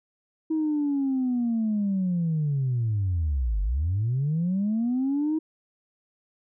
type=linear two-way sweep; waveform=sine; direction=down then up; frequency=320 to 46.25 to 320 Hz; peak=-21 dBFS; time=0.5-5.39 s; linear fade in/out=10 ms; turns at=3.62 s; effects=tanh soft clip ceiling -19 dBFS